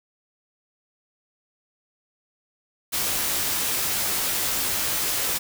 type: noise with comb filter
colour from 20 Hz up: white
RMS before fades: -25 dBFS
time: 2.92-5.39 s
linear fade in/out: 20 ms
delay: 17 ms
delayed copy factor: -0.5
effects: none